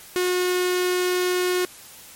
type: tone with notch filter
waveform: sawtooth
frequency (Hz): 362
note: F#4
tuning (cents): -38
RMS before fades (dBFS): -22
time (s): 0.16-1.65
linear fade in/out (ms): 0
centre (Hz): 800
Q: 1.5
effects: white hiss -44 dBFS RMS until 2.15 s + MP3 64 kbps